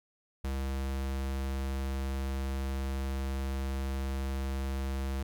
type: tone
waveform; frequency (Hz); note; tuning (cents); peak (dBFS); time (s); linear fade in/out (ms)
square; 67.2; C2; +47; -32; 0.44-5.23; 5
effects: 12-bit